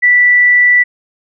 sine tone, 1967 Hz, B6, 7 cents flat, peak -5 dBFS, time 0.02-0.84 s, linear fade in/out 20 ms, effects none

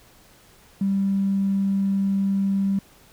triangle tone, 196 Hz, G3, in tune, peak -15 dBFS, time 0.81-2.79 s, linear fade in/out 5 ms, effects tanh soft clip ceiling -17 dBFS + pink hiss -53 dBFS RMS until 3.12 s

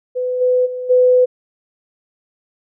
sine tone with level steps, 502 Hz, B4, 28 cents sharp, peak -17 / -11 / -22 / -8 dBFS, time 0.15-1.26 s, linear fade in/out 20 ms, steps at 0.4 / 0.65 / 0.89 s, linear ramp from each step 20 ms, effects none

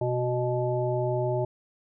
harmonic tone with a mistuned harmonic, 123.47 Hz, B2, in tune, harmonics 1 / 3 / 5 / 7, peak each -28 / -29 / -29 / -35 dBFS, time 0.01-1.45 s, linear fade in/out 5 ms, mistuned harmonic 1, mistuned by +27 cents, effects none

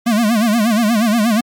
square tone with vibrato, 222.3 Hz, A3, 18 cents sharp, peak -12 dBFS, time 0.06-1.41 s, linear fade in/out 10 ms, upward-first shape sine, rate 8.4 Hz, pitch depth 140 cents each way, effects MP3 96 kbps

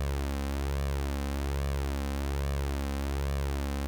sawtooth tone with flanger, 69.6 Hz, C#2, 8 cents sharp, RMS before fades -31 dBFS, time 0-3.87 s, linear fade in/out 0 ms, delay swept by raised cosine 1.7 to 3.9 ms, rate 1.2 Hz, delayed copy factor +0.55, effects none

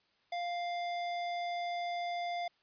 square tone, 698.5 Hz, F5, in tune, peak -35 dBFS, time 0.32-2.48 s, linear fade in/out 5 ms, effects white hiss -72 dBFS RMS until 2.62 s + resampled to 11025 Hz

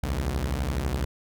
sawtooth beating tone pair, 61.74 / 73.74 Hz, B1 / D2, 0 / +8 cents, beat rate 12 Hz, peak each -24 / -25 dBFS, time 0.03-1.05 s, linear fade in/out 5 ms, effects none

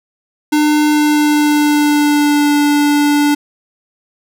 square tone with pitch glide, 300 to 292 Hz, D4 to D4, +37 to -10 cents, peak -10 dBFS, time 0.52-3.35 s, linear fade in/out 10 ms, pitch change -47 cents, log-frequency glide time 0.88-2.54 s, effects none

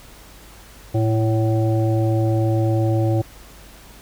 harmonic tone with a mistuned harmonic, 111.4 Hz, A2, 22 cents sharp, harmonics 1 / 3 / 5 / 7, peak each -17 / -22 / -26 / -30 dBFS, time 0.94-3.22 s, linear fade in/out 10 ms, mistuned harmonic 7, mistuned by -42 cents, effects added 50 Hz sine -45 dBFS peak until 4.01 s + pink hiss -45 dBFS RMS until 4.01 s

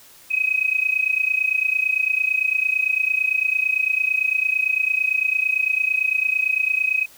sine tone with amplitude modulation, 2531 Hz, D#7, 29 cents sharp, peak -14 dBFS, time 0.3-7.06 s, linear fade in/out 20 ms, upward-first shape sine, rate 28.9 Hz, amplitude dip 85%, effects white hiss -48 dBFS RMS until 7.17 s

